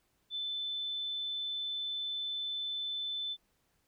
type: tone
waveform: sine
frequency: 3520 Hz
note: A7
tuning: in tune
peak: -34 dBFS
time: 0.3-3.37 s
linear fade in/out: 50 ms
effects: pink hiss -75 dBFS RMS until 3.87 s